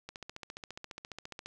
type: click train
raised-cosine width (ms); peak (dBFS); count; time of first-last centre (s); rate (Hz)
0.2; -25; 21; 0.09-1.46; 14.6
effects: none